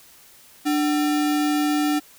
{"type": "tone with sample-and-hold", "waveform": "sine", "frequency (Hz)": 296.5, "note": "D4", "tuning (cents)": 17, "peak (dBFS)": -18, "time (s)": [0.65, 2], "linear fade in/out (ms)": 20, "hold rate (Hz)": 1050, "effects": ["white hiss -50 dBFS RMS until 2.18 s"]}